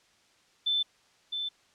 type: tone with echo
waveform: sine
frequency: 3529 Hz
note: A7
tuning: 4 cents sharp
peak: -24 dBFS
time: 0.66-0.83 s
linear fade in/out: 10 ms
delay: 660 ms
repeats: 1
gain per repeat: -6 dB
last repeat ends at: 1.49 s
effects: white hiss -64 dBFS RMS until 1.74 s + low-pass 6000 Hz 12 dB/octave